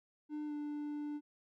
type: tone with pitch glide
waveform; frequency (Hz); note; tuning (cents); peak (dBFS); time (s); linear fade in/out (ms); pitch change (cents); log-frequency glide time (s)
triangle; 300.2 to 295.2; D4 to D4; +38 to +9; -36; 0.29-1.21; 50; -29; 0.46-0.53
effects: none

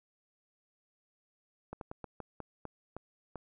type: slowing click train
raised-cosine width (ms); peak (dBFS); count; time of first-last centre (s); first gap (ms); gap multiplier
1; -27; 9; 1.73-3.357; 82; 1.25
effects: none

